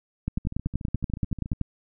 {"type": "two click trains", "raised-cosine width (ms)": 5, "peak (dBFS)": [-23, -13], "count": [17, 15], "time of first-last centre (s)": [[0.38, 1.531], [0.28, 1.613]], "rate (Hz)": [13.9, 10.5], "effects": []}